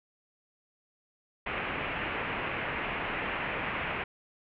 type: low-pass noise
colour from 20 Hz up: white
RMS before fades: -34 dBFS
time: 1.46-4.04 s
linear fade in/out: 5 ms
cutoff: 2700 Hz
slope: 48 dB/octave
effects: none